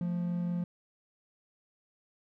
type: tone pair together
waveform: triangle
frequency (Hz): 174.61 / 220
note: F3 / A3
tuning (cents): 0 / 0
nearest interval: major third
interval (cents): 400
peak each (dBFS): -28 / -39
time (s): 0.01-0.64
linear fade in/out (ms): 2
effects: none